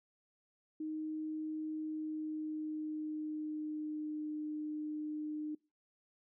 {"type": "tone with pitch glide", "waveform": "sine", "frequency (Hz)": [311.1, 303.8], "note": ["D#4", "D#4"], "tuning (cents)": [0, -41], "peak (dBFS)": -37, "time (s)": [0.8, 5.55], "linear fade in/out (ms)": 5, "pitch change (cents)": -41, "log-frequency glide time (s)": [1.77, 4.36], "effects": ["noise-tail reverb RT60 0.3 s tail -25 dB re dry"]}